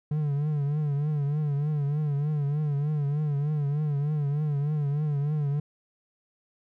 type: tone with vibrato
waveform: triangle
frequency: 146.83 Hz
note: D3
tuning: in tune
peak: -22 dBFS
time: 0.11-5.6 s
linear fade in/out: 5 ms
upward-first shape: triangle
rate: 3.3 Hz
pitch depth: 93 cents each way
effects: none